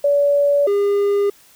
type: tone pair in turn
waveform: sine / triangle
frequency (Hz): 572 / 404.5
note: D5 / G#4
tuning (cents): -46 / -46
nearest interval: tritone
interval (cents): 600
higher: first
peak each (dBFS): -12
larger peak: neither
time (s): 0.04-0.67 / 0.67-1.3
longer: neither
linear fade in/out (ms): 5
effects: white hiss -50 dBFS RMS until 1.55 s